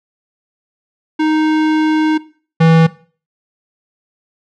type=tone pair in turn; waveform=square; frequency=311.1 / 163.05 Hz; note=D#4 / E3; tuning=0 / -19 cents; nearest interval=major seventh; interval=1119 cents; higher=first; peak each=-12 / -7 dBFS; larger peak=second; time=1.19-2.18 / 2.6-2.87 s; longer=first; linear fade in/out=10 ms; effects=noise-tail reverb RT60 0.4 s tail -18 dB re dry + low-pass 3000 Hz 12 dB/octave